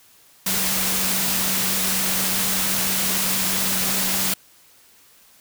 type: tone in noise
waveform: sine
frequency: 189.7 Hz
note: F#3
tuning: 43 cents sharp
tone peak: -31 dBFS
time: 0.46-4.34 s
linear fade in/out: 5 ms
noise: white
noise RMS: -22 dBFS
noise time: 0.46-4.34 s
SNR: -12 dB
effects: white hiss -53 dBFS RMS until 5.4 s